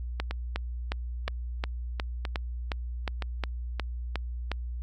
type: two click trains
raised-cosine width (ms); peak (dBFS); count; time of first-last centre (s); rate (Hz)
0.3; -17 / -14; 4 / 13; 0.31-3.223 / 0.2-4.517; 1.03 / 2.78
effects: added 60 Hz sine -32 dBFS peak until 4.82 s